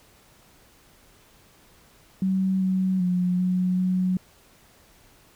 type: tone with pitch steps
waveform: sine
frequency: 189.7 / 187.5 / 180 / 182.7 / 184.2 Hz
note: F#3 / F#3 / F#3 / F#3 / F#3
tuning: +43 / +23 / -47 / -22 / -7 cents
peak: -20 dBFS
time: 2.22-4.17 s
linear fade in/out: 2 ms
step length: 390 ms
effects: pink hiss -56 dBFS RMS until 5.35 s